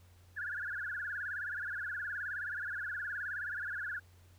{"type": "tone with vibrato", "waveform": "sine", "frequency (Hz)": 1568, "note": "G6", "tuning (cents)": 0, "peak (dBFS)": -36, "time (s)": [0.36, 4], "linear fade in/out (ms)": 20, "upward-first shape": "sine", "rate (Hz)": 19, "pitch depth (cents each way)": 180, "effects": ["added 89 Hz sine -58 dBFS peak until 4.38 s", "pink hiss -67 dBFS RMS until 4.38 s"]}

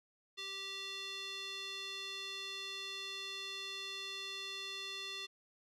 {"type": "tone with band-pass filter", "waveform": "square", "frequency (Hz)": 390, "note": "G4", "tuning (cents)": -9, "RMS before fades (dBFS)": -44, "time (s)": [0.37, 5.27], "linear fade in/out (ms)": 20, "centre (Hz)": 3600, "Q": 3.2, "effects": []}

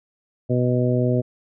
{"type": "harmonic tone", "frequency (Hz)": 124.3, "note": "B2", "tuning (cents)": 12, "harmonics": [1, 2, 3, 4, 5], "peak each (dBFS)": [-20, -23, -25, -26, -27], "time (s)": [0.49, 1.22], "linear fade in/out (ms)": 20, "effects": []}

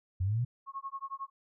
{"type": "linear sweep", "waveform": "sine", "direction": "up", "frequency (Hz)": [87.31, 126.8], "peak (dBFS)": -27, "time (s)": [0.2, 0.45], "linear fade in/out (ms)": 10}
{"type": "tone with tremolo", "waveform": "sine", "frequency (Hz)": 1091, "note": "C#6", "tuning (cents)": -28, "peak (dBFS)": -34, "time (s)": [0.66, 1.3], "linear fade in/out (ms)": 50, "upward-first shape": "sine", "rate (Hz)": 11, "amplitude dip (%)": 100}
{"effects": []}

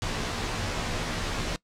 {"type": "noise with comb filter", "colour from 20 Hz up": "pink", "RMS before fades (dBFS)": -30, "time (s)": [0.02, 1.56], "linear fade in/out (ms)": 0, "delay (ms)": 15, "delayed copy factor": -0.95, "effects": ["noise-tail reverb RT60 0.1 s tail -21 dB re dry", "low-pass 6000 Hz 12 dB/octave"]}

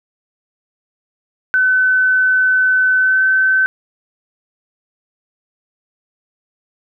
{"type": "tone with pitch glide", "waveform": "sine", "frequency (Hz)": [1514, 1532.5], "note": ["F#6", "G6"], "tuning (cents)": [39, -40], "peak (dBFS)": -10, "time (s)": [1.54, 3.66], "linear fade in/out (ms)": 0, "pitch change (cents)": 21, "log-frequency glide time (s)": [2.98, 3.23], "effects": []}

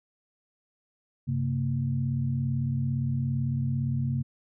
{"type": "tone cluster", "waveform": "sine", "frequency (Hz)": [95.5, 133.2, 229.7], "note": ["G2", "C3", "A#3"], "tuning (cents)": [-45, 31, -25], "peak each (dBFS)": [-34, -26, -33], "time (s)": [1.27, 4.23], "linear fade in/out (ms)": 20, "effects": []}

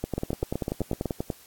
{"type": "two click trains", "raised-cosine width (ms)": 2, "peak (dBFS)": [-14, -14], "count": [8, 14], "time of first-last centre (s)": [[0.18, 1.057], [0.04, 1.302]], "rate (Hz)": [7.98, 10.3], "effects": ["white hiss -53 dBFS RMS until 1.46 s", "AAC 64 kbps"]}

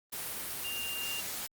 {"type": "tone in noise", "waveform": "sine", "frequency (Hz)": 2794, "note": "F7", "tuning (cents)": 0, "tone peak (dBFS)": -36, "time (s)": [0.64, 1.21], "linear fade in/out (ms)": 10, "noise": "white", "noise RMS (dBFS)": -38, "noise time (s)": [0.12, 1.47], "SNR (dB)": -1, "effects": ["Opus 32 kbps"]}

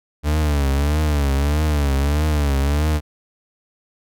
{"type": "tone with vibrato", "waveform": "40% pulse", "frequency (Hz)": 72.7, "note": "D2", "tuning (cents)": -17, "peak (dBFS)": -15, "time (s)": [0.23, 3.01], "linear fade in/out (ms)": 50, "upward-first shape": "triangle", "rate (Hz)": 1.6, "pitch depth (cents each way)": 120, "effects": []}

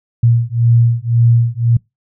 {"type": "beating tone pair", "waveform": "sine", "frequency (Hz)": [116.54, 118.44], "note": ["A#2", "A#2"], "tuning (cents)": [0, 28], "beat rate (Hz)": 1.9, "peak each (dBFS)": -12, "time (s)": [0.23, 1.77], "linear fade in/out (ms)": 5, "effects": ["noise-tail reverb RT60 0.2 s tail -25 dB re dry"]}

